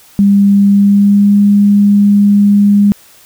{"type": "tone with pitch glide", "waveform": "sine", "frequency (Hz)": [200.2, 203.3], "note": ["G3", "G#3"], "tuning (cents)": [37, -37], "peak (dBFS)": -4, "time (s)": [0.19, 2.92], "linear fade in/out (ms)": 0, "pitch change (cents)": 26, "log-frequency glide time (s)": [0.67, 1.37], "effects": ["white hiss -42 dBFS RMS until 3.25 s"]}